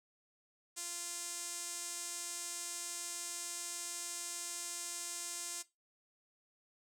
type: tone with band-pass filter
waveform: sawtooth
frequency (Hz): 346.7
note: F4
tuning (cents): -13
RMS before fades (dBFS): -43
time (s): 0.76-5.63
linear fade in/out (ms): 20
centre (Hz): 7900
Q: 2.5
effects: noise-tail reverb RT60 0.2 s tail -17 dB re dry